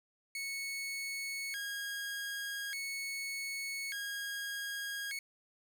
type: tone with vibrato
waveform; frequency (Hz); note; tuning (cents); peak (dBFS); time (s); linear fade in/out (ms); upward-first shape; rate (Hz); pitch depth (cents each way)
sawtooth; 1900; A#6; +33; -34; 0.35-5.19; 2; square; 0.42; 260
effects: none